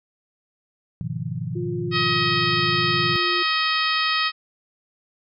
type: chord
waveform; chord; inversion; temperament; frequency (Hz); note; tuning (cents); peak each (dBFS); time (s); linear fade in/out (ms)
sine; F half-diminished seventh; first; equal; 103.83 / 123.47 / 155.56 / 174.61; Ab2 / Cb3 / Eb3 / F3; 0 / 0 / 0 / 0; -34 / -30 / -30 / -32; 1.01-3.16; 0
type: tone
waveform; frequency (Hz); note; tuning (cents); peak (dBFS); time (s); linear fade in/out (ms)
sine; 352.3; F4; +15; -27; 1.55-3.43; 10
type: harmonic tone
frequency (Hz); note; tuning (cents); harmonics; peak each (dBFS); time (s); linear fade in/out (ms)
633; D#5; +30; 2 / 3 / 4 / 5 / 6 / 7 / 8; -24 / -26 / -27 / -28 / -29 / -29 / -30; 1.91-4.32; 50
effects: none